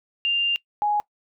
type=tone pair in turn; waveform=sine; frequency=2794 / 832.6 Hz; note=F7 / G#5; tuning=0 / +4 cents; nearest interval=octave + major sixth; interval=2096 cents; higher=first; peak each=-19 dBFS; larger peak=neither; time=0.25-0.56 / 0.82-1 s; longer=first; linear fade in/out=0 ms; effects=noise-tail reverb RT60 0.1 s tail -22 dB re dry